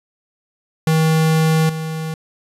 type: tone with level steps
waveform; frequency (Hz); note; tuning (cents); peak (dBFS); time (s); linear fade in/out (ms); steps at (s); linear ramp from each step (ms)
square; 159.2; D#3; +40; -13 / -23; 0.87-2.14; 2; 1.69; 5
effects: resampled to 32000 Hz